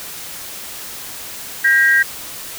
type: tone pair together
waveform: sine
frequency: 1602.6 / 1899 Hz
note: G6 / A#6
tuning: +38 / +32 cents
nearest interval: minor third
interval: 294 cents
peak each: -12 / -13 dBFS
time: 1.64-2.03 s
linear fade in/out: 10 ms
effects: white hiss -31 dBFS RMS until 2.58 s